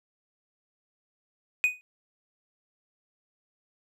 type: tone with exponential decay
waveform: triangle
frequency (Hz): 2489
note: D#7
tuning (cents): 0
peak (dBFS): -15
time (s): 1.64-1.81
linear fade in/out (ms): 0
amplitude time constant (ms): 35
effects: none